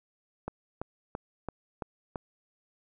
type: click train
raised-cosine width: 1 ms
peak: -20 dBFS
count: 6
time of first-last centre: 0.48-2.158 s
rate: 2.98 Hz
effects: none